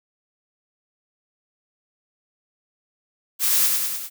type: noise with echo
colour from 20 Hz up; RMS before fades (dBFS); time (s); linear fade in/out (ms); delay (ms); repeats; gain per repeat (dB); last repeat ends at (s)
blue; -20; 3.39-3.7; 50; 100; 4; -3; 4.1
effects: none